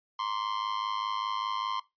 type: tone with amplitude modulation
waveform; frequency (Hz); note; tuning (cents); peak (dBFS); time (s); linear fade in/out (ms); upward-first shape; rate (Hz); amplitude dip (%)
45% pulse; 1046.5; C6; 0; -26; 0.19-1.8; 5; sine; 105; 90
effects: noise-tail reverb RT60 0.2 s tail -19 dB re dry + resampled to 11025 Hz